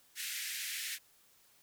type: band-pass noise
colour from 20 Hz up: pink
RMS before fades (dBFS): -40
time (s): 0.15-0.99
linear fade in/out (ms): 50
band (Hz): 1700 to 16000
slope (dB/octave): 48
effects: white hiss -66 dBFS RMS until 1.62 s